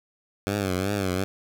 10% pulse tone with vibrato, 96.6 Hz, G2, 25 cents flat, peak -16 dBFS, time 0.47-1.24 s, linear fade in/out 0 ms, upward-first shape triangle, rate 2.7 Hz, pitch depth 130 cents each way, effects none

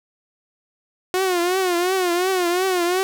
sawtooth tone with vibrato, 362.4 Hz, F#4, 36 cents flat, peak -14 dBFS, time 1.14-3.03 s, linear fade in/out 0 ms, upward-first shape triangle, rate 2.8 Hz, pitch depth 110 cents each way, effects none

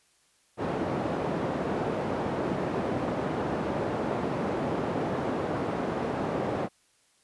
white band-pass noise, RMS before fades -30 dBFS, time 0.57-6.69 s, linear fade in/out 50 ms, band 120 to 590 Hz, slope 12 dB/octave, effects white hiss -66 dBFS RMS until 7.23 s + resampled to 24000 Hz

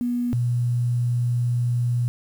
sine tone pair in turn, 242.6 / 121.04 Hz, B3 / B2, -31 / -34 cents, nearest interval octave, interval 1203 cents, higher first, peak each -21 / -19 dBFS, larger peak second, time 0.01-0.33 / 0.33-2.08 s, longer second, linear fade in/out 0 ms, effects 8-bit

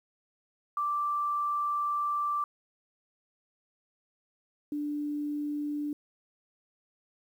sine tone pair in turn, 1173 / 294.2 Hz, D6 / D4, -2 / +3 cents, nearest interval 2 octaves, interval 2395 cents, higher first, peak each -27 / -30 dBFS, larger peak first, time 0.77-2.44 / 4.72-5.93 s, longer first, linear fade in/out 2 ms, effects 10-bit

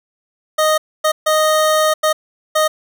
25% pulse tone bursts at uneven times, 621 Hz, D#5, 3 cents flat, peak -8 dBFS, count 5, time 0.58-0.78 / 1.04-1.12 / 1.26-1.94 / 2.03-2.13 / 2.55-2.68 s, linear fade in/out 10 ms, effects none

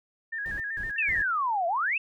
sine tone with vibrato, 1729 Hz, A6, 31 cents flat, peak -30 dBFS, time 0.32-1.24 s, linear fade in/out 10 ms, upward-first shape square, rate 7.8 Hz, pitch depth 72 cents each way
brown noise bursts, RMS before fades -41 dBFS, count 3, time 0.46-1.22 s, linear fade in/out 0 ms, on 140 ms, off 170 ms
sine exponential two-way sweep, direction down then up, 2741 to 659.3 to 2741 Hz, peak -24 dBFS, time 0.98-1.98 s, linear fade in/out 5 ms, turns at 1.67 s
effects none

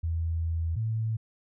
sine tone pair in turn, 82.41 / 111.25 Hz, E2 / A2, 0 / +20 cents, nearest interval perfect fourth, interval 520 cents, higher second, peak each -26 dBFS, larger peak neither, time 0.03-0.76 / 0.76-1.17 s, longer first, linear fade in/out 10 ms, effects none

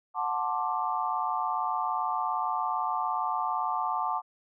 sine chord, D dominant seventh, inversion first, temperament just, 734.2 / 881 / 1057.2 / 1174.7 Hz, F#5 / A5 / C6 / D6, -14 / +2 / +18 / 0 cents, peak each -33 / -31 / -34 / -32 dBFS, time 0.14-4.22 s, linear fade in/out 50 ms, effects none

